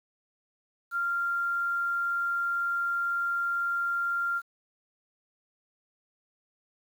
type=tone with quantisation; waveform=sine; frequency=1389 Hz; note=F6; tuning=10 cents flat; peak=-26 dBFS; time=0.91-4.42 s; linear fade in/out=50 ms; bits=9; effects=none